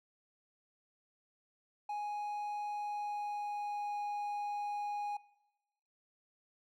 triangle tone with pitch glide, 830.6 to 824.9 Hz, G#5 to G#5, 0 to -12 cents, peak -34 dBFS, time 1.89-5.17 s, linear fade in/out 5 ms, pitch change -12 cents, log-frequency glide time 2.69-4 s, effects noise-tail reverb RT60 1.0 s tail -20 dB re dry

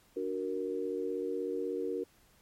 sine chord, D augmented, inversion none, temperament equal, 293.7 / 370 / 466.2 Hz, D4 / F#4 / A#4, 0 / 0 / 0 cents, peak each -39 / -36 / -35 dBFS, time 0.16-2.04 s, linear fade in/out 10 ms, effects pink hiss -65 dBFS RMS until 2.41 s + MP3 64 kbps

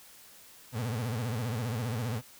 35% pulse tone with vibrato, 116 Hz, A#2, 8 cents flat, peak -29 dBFS, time 0.72-2.22 s, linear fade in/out 50 ms, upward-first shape sine, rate 15 Hz, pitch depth 170 cents each way, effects white hiss -54 dBFS RMS until 2.39 s

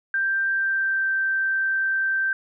sine tone with pitch glide, 1576 to 1562.4 Hz, G6 to G6, +9 to -6 cents, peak -20 dBFS, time 0.14-2.33 s, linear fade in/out 2 ms, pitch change -15 cents, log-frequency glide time 0.49-1.1 s, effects none

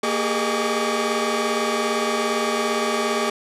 sawtooth tone cluster, 232.8 / 399.9 / 417.4 / 613 / 1140 Hz, A#3 / G4 / G#4 / D#5 / C#6, -2 / +35 / +9 / -26 / +48 cents, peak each -23 dBFS, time 0.03-3.3 s, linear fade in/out 5 ms, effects low-pass 9000 Hz 12 dB/octave

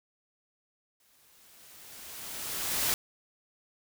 white noise with exponential growth, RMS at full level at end -27 dBFS, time 1-2.94 s, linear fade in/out 1 ms, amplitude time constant 420 ms, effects none

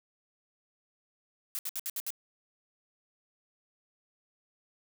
blue noise bursts, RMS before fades -35 dBFS, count 6, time 1.55-2.104 s, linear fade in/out 0 ms, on 39 ms, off 64 ms, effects none

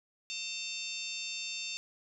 harmonic tone, 900 Hz, A5, 39 cents sharp, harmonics 3 / 4 / 5 / 6 / 7 / 8, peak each -40 / -42 / -44 / -46 / -47 / -48 dBFS, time 0.3-1.77 s, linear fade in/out 0 ms, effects none

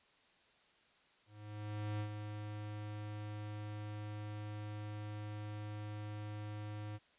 square tone with ADSR envelope, 105.2 Hz, G#2, 23 cents sharp, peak -37 dBFS, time 1.26-6.99 s, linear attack 740 ms, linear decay 83 ms, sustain -6 dB, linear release 36 ms, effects white hiss -69 dBFS RMS until 7.18 s + resampled to 8000 Hz

